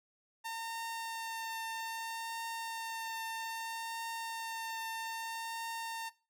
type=tone with vibrato; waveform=sawtooth; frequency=908 Hz; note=A#5; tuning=46 cents flat; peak=-34 dBFS; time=0.44-6.1 s; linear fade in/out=20 ms; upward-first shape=triangle; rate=0.62 Hz; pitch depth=13 cents each way; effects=noise-tail reverb RT60 0.3 s tail -18 dB re dry